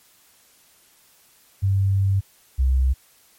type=tone pair in turn; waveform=sine; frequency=97.6 / 64.93 Hz; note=G2 / C2; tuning=-7 / -13 cents; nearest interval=perfect fifth; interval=706 cents; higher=first; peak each=-16 / -15 dBFS; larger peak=second; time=1.62-2.21 / 2.58-2.94 s; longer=first; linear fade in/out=20 ms; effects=white hiss -56 dBFS RMS until 3.38 s + MP3 64 kbps